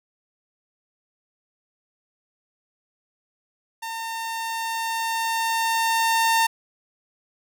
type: tone with level ramp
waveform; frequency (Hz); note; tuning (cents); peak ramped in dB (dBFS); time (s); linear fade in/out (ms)
sawtooth; 908; A#5; -46; -26 to -13; 3.82-6.47; 10
effects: none